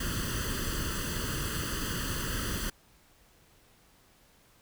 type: noise with comb filter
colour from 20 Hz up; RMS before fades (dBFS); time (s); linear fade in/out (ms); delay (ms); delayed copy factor
pink; -33; 0-2.7; 5; 0.65; +0.9
effects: pink hiss -62 dBFS RMS until 4.61 s